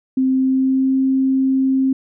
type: tone with pitch glide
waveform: sine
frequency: 261.6 to 265.3 Hz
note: C4 to C4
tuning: 0 to +24 cents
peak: -13 dBFS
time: 0.17-1.93 s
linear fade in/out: 5 ms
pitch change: +24 cents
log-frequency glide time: 0.28-0.96 s
effects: none